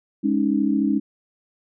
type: chord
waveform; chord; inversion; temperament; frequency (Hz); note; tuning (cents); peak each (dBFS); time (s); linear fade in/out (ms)
sine; Ab suspended fourth; none; equal; 207.7 / 277.2 / 311.1; Ab3 / Db4 / Eb4; 0 / 0 / 0; -22 / -21 / -23; 0.23-1; 20
effects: none